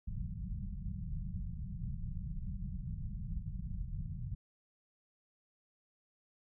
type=low-pass noise; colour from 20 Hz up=pink; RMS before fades=-40 dBFS; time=0.07-4.35 s; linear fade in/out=10 ms; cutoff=200 Hz; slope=96 dB/octave; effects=none